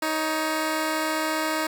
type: tone pair together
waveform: 10% pulse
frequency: 313.9 / 558 Hz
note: D#4 / C#5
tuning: +15 / +11 cents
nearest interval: minor seventh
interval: 996 cents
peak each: -16 / -25 dBFS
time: 0.02-1.67 s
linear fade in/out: 5 ms
effects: none